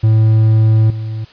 triangle tone with level steps, 110 Hz, A2, in tune, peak -5 / -17 dBFS, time 0.03-1.25 s, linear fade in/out 10 ms, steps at 0.9 s, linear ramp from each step 2 ms, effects white hiss -43 dBFS RMS until 1.32 s + resampled to 11025 Hz

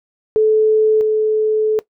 sine tone pair in turn, 433.9 / 432.3 Hz, A4 / A4, -24 / -31 cents, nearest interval unison, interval 7 cents, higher first, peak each -9 / -12 dBFS, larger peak first, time 0.36-1.01 / 1.01-1.79 s, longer second, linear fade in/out 0 ms, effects noise-tail reverb RT60 0.1 s tail -18 dB re dry

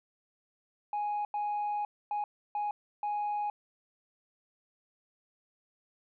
sine tone bursts at uneven times, 830.6 Hz, G#5, in tune, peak -28 dBFS, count 5, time 0.93-1.25 / 1.34-1.85 / 2.11-2.24 / 2.55-2.71 / 3.03-3.5 s, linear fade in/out 2 ms, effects tanh soft clip ceiling -28 dBFS

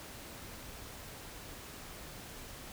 silence, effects pink hiss -48 dBFS RMS until 2.72 s

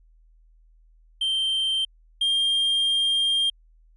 triangle tone pair in turn, 3136 / 3204 Hz, G7 / G7, 0 / +37 cents, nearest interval unison, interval 37 cents, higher second, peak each -20 / -18 dBFS, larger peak second, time 1.21-1.85 / 2.21-3.5 s, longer second, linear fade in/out 5 ms, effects added 40 Hz sine -53 dBFS peak until 3.96 s + resampled to 24000 Hz

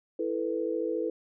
sine chord, E suspended fourth, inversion none, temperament equal, 329.6 / 440 / 493.9 Hz, E4 / A4 / B4, 0 / 0 / 0 cents, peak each -32 dBFS, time 0.19-1.1 s, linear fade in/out 5 ms, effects none

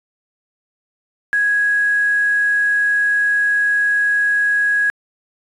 sine tone with quantisation, 1661.2 Hz, G#6, in tune, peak -13 dBFS, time 1.33-4.9 s, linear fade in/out 0 ms, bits 6, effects resampled to 24000 Hz

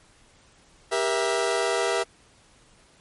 sawtooth chord, E diminished, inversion first, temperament just, 395.6 / 474.7 / 659.3 Hz, G4 / Bb4 / E5, +16 / +31 / 0 cents, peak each -23 dBFS, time 0.91-2.04 s, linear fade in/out 20 ms, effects pink hiss -57 dBFS RMS until 3 s + MP3 48 kbps

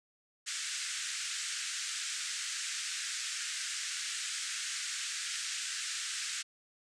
white band-pass noise, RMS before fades -38 dBFS, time 0.46-6.43 s, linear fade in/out 20 ms, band 1400 to 8500 Hz, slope 48 dB/octave, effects none

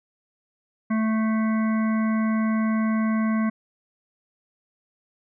harmonic tone, 220 Hz, A3, in tune, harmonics 1 / 3 / 5 / 7 / 9 / 10, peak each -20 / -35 / -33 / -38 / -38 / -45 dBFS, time 0.9-3.5 s, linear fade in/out 10 ms, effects none

